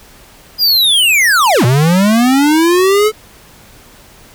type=linear two-way sweep; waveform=square; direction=down then up; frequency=4980 to 116.54 to 437.6 Hz; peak=-8 dBFS; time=0.58-3.12 s; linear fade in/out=50 ms; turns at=1.65 s; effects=pink hiss -41 dBFS RMS until 4.34 s